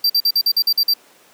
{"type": "tone bursts", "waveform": "square", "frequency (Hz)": 4699, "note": "D8", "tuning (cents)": 0, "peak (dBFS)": -13, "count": 9, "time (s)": [0.04, 0.938], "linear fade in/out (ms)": 5, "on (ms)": 58, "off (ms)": 47, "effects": ["pink hiss -50 dBFS RMS until 1.33 s", "high-pass 300 Hz 12 dB/octave"]}